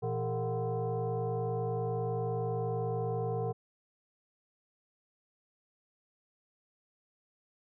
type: tone with frequency modulation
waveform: sine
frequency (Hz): 169.1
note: E3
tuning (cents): +44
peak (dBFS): -30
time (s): 0.02-3.53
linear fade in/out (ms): 20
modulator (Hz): 288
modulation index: 1.9
effects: none